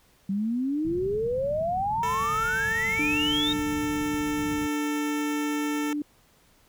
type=exponential sweep; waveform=sine; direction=up; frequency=190 to 3766 Hz; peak=-24 dBFS; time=0.29-3.53 s; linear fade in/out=5 ms
type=low-pass noise; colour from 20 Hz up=white; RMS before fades=-39 dBFS; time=0.84-4.67 s; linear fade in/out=20 ms; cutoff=210 Hz; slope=48 dB/octave
type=tone; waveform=10% pulse; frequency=445.6 Hz; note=A4; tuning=22 cents sharp; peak=-23 dBFS; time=2.03-5.93 s; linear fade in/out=2 ms
type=tone with pitch glide; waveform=sine; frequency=296.6 to 294.7 Hz; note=D4 to D4; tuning=+17 to +6 cents; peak=-26 dBFS; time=2.99-6.02 s; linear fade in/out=2 ms; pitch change=-11 cents; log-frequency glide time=4.5-4.79 s
effects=pink hiss -61 dBFS RMS until 6.68 s